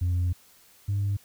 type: tone pair in turn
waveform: sine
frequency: 88.7 / 100.17 Hz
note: F2 / G2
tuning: +27 / +38 cents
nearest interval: major second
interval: 211 cents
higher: second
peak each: -20 / -22 dBFS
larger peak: first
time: 0.01-0.33 / 0.88-1.17 s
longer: first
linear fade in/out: 10 ms
effects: tanh soft clip ceiling -21 dBFS + white hiss -57 dBFS RMS until 1.24 s

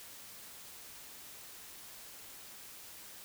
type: silence
effects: white hiss -51 dBFS RMS until 3.24 s

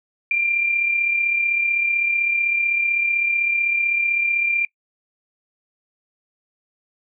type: tone with amplitude modulation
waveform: sine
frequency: 2379 Hz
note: D7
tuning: 22 cents sharp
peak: -15 dBFS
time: 0.31-4.65 s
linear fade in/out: 2 ms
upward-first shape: sine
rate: 35.8 Hz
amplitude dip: 45%
effects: noise-tail reverb RT60 0.1 s tail -24 dB re dry

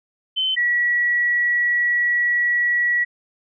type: tone pair in turn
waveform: sine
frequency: 3066 / 1931.5 Hz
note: G7 / B6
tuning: -39 / -39 cents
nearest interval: minor sixth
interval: 800 cents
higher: first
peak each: -18 / -16 dBFS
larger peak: second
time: 0.36-0.56 / 0.56-3.05 s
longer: second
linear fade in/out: 20 ms
effects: none

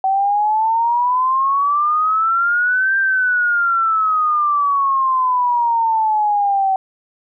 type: exponential two-way sweep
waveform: sine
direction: up then down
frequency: 761 to 1584 to 761 Hz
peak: -13 dBFS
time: 0.04-6.76 s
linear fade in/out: 2 ms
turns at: 2.97 s
effects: none

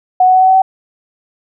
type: tone with pitch steps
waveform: sine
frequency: 738 / 742.7 / 747.4 / 752.2 / 757 / 761.8 Hz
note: F#5 / F#5 / F#5 / F#5 / F#5 / G5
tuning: -5 / +6 / +17 / +28 / +39 / -50 cents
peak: -5 dBFS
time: 0.2-0.62 s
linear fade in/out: 5 ms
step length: 70 ms
effects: none

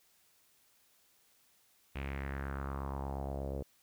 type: tone with low-pass filter sweep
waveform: sawtooth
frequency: 68.5 Hz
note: C#2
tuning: 20 cents flat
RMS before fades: -39 dBFS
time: 1.95-3.63 s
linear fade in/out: 10 ms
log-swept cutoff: 2600 to 500 Hz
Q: 3.5
effects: white hiss -69 dBFS RMS until 3.82 s

